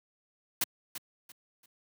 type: noise with echo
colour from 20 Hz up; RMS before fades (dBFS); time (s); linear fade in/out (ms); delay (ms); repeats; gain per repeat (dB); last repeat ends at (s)
white; -28; 0.61-0.64; 5; 340; 3; -11; 1.66
effects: high-pass 150 Hz 12 dB/octave